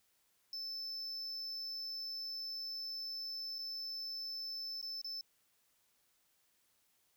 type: tone with dropouts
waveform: triangle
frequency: 5274 Hz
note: E8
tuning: in tune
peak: -39 dBFS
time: 0.53-5.21 s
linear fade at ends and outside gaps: 1 ms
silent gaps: 3.584-3.589 / 4.814-4.827 / 5.015-5.045 s
effects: white hiss -75 dBFS RMS until 7.16 s